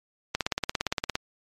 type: click train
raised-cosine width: 0.2 ms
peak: -8 dBFS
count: 15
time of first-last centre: 0.35-1.155 s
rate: 17.4 Hz
effects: MP3 64 kbps